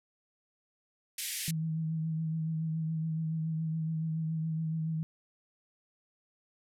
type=band-pass noise; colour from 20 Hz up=white; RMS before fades=-37 dBFS; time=1.18-1.51 s; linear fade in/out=5 ms; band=1800 to 13000 Hz; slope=48 dB/octave
type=tone with vibrato; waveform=sine; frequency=160 Hz; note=D#3; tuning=49 cents sharp; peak=-30 dBFS; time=1.48-5.03 s; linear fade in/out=0 ms; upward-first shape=triangle; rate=7.1 Hz; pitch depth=32 cents each way
effects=none